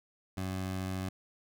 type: tone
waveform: 20% pulse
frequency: 94 Hz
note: F#2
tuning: 28 cents sharp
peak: -29 dBFS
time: 0.37-1.09 s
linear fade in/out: 5 ms
effects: none